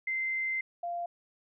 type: tone pair in turn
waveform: sine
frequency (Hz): 2078 / 693.4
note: C7 / F5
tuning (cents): -12 / -13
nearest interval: octave + perfect fifth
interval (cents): 1901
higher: first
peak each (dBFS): -29 / -32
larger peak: first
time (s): 0.07-0.61 / 0.83-1.06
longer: first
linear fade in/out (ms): 5
effects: none